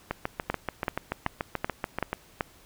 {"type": "two click trains", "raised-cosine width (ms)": 0.5, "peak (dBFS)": [-11, -13], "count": [6, 15], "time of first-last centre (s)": [[0.5, 2.408], [0.11, 2.13]], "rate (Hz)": [2.62, 6.93], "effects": ["pink hiss -56 dBFS RMS until 2.65 s"]}